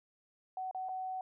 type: tone with dropouts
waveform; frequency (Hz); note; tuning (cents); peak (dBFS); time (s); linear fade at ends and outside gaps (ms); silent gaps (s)
sine; 750; F#5; +23; -36; 0.57-1.21; 2; 0.712-0.747 / 0.887-0.891
effects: none